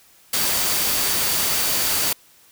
sine tone in noise, 4600 Hz, D8, 37 cents flat, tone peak -31 dBFS, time 0.33-2.13 s, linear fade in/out 5 ms, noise white, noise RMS -21 dBFS, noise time 0.33-2.13 s, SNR -13 dB, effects white hiss -53 dBFS RMS until 2.51 s

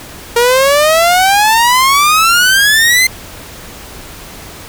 sawtooth exponential sweep, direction up, 466.2 to 2093 Hz, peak -3 dBFS, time 0.36-3.07 s, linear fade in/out 5 ms, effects pink hiss -31 dBFS RMS until 4.68 s

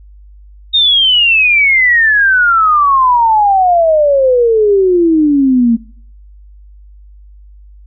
sine exponential sweep, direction down, 3729 to 225.2 Hz, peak -6 dBFS, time 0.73-5.77 s, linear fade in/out 20 ms, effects noise-tail reverb RT60 0.6 s tail -23 dB re dry + added 50 Hz sine -35 dBFS peak until 7.86 s

